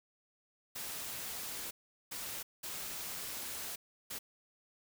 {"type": "noise bursts at uneven times", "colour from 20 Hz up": "white", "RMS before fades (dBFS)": -42, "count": 4, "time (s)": [[0.75, 1.71], [2.11, 2.43], [2.63, 3.76], [4.1, 4.19]], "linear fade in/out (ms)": 10, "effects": []}